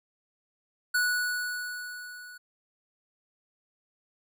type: tone with level ramp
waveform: square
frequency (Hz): 1472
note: F#6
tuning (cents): -9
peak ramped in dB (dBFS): -23 to -45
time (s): 0.94-2.38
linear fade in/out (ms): 10
effects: none